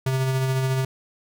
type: tone with tremolo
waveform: square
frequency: 131.7 Hz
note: C3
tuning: 12 cents sharp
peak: -20 dBFS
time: 0.06-0.85 s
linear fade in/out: 5 ms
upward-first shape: sine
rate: 14 Hz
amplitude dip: 30%
effects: none